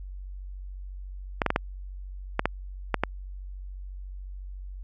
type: clicks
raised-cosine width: 0.5 ms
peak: -7 dBFS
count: 8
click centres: 1.418 / 1.463 / 1.504 / 1.561 / 2.394 / 2.456 / 2.943 / 3.036 s
effects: added 47 Hz sine -36 dBFS peak until 4.83 s